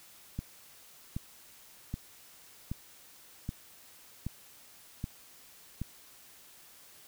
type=click train; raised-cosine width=5 ms; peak=-22 dBFS; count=8; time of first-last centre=0.39-5.816 s; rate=1.29 Hz; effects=white hiss -56 dBFS RMS until 7.07 s